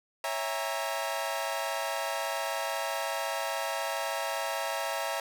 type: chord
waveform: sawtooth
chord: A# half-diminished seventh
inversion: first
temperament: equal with one note detuned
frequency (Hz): 554.4 / 659.3 / 813.5 / 932.3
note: C#5 / E5 / G#5 / A#5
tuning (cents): 0 / 0 / -36 / 0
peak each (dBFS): -33 / -31 / -34 / -32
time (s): 0.24-5.2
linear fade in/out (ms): 2
effects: none